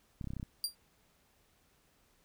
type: clicks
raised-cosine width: 5 ms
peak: -28 dBFS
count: 8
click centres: 0.212 / 0.243 / 0.273 / 0.305 / 0.335 / 0.367 / 0.398 / 0.429 s
type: tone with exponential decay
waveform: sawtooth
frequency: 4749 Hz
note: D8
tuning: 18 cents sharp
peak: -25 dBFS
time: 0.64-0.75 s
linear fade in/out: 1 ms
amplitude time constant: 23 ms
effects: pink hiss -70 dBFS RMS until 2.24 s